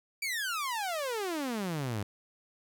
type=exponential sweep; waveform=sawtooth; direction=down; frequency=2356 to 96.5 Hz; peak=-28 dBFS; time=0.22-2.03 s; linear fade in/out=5 ms; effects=none